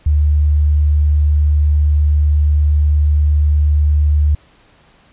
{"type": "tone", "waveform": "sine", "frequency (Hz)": 74.3, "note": "D2", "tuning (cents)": 21, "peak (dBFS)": -9, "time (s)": [0.06, 4.35], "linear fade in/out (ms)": 5, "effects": ["pink hiss -50 dBFS RMS until 5.12 s", "resampled to 8000 Hz"]}